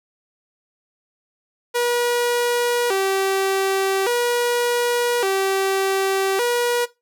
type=tone with vibrato; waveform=sawtooth; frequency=431.7 Hz; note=A4; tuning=33 cents flat; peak=-14 dBFS; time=1.74-6.86 s; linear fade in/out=20 ms; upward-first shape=square; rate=0.43 Hz; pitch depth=190 cents each way; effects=noise-tail reverb RT60 0.2 s tail -17 dB re dry